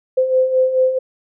sine beating tone pair, 513 / 517.6 Hz, C5 / C5, -34 / -19 cents, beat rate 4.6 Hz, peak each -20 / -13 dBFS, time 0.17-0.99 s, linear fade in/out 10 ms, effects none

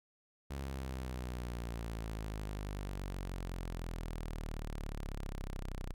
sawtooth exponential sweep, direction down, 69.3 to 30.87 Hz, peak -35 dBFS, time 0.5-5.94 s, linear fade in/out 10 ms, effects none

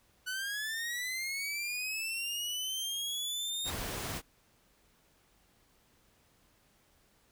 sawtooth linear sweep, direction up, 1480 to 3730 Hz, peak -31 dBFS, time 0.26-3.71 s, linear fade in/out 20 ms
pink noise, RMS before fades -38 dBFS, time 3.64-4.22 s, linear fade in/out 50 ms
effects pink hiss -68 dBFS RMS until 7.31 s

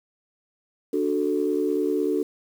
sine chord, D major, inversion none, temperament equal, 293.7 / 370 / 440 Hz, D4 / F#4 / A4, 0 / 0 / 0 cents, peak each -25 dBFS, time 0.93-2.23 s, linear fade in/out 5 ms, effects tanh soft clip ceiling -11 dBFS + 8-bit

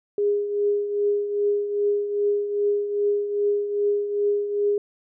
sine tone with tremolo, 410 Hz, G#4, 22 cents flat, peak -17 dBFS, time 0.18-4.78 s, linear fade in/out 2 ms, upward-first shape triangle, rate 2.5 Hz, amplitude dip 65%, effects none

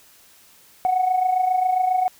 sine tone with amplitude modulation, 740 Hz, F#5, in tune, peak -13 dBFS, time 0.85-2.08 s, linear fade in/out 0 ms, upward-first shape sine, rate 27.4 Hz, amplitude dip 65%, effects tanh soft clip ceiling -12 dBFS + white hiss -52 dBFS RMS until 2.19 s

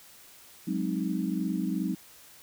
sine chord, Ab dominant seventh, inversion third, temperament equal, 185 / 207.7 / 261.6 / 311.1 Hz, Gb3 / Ab3 / C4 / Eb4, 0 / 0 / 0 / 0 cents, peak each -31 / -33 / -34 / -33 dBFS, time 0.67-1.95 s, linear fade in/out 10 ms, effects white hiss -53 dBFS RMS until 2.42 s

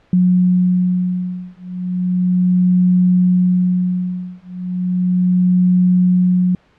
sine beating tone pair, 180.9 / 181.25 Hz, F#3 / F#3, -39 / -35 cents, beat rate 0.35 Hz, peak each -15 dBFS, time 0.13-6.55 s, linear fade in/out 2 ms, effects pink hiss -54 dBFS RMS until 6.78 s + low-pass 3000 Hz 12 dB/octave

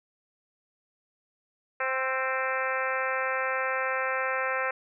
harmonic tone with a mistuned harmonic, 261.6 Hz, C4, in tune, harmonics 2 / 3 / 4 / 5 / 6 / 7 / 8 / 9 / 10, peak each -32 / -37 / -35 / -33 / -34 / -34 / -38 / -38 / -41 dBFS, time 1.8-4.71 s, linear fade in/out 5 ms, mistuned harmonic 5, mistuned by +25 cents, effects none

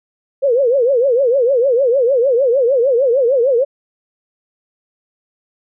sine tone with vibrato, 509 Hz, C5, 48 cents flat, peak -10 dBFS, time 0.42-3.65 s, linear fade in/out 20 ms, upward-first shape triangle, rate 6.6 Hz, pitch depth 220 cents each way, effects none

